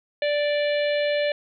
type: harmonic tone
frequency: 586 Hz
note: D5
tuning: 4 cents flat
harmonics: 1 / 3 / 4 / 5 / 6 / 7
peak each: -21 / -31 / -33 / -35 / -37 / -38 dBFS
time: 0.22-1.32 s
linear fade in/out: 2 ms
effects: none